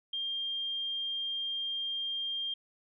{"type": "tone", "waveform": "sine", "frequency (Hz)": 3200, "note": "G7", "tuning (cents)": 35, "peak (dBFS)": -32, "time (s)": [0.13, 2.54], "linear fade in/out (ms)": 5, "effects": []}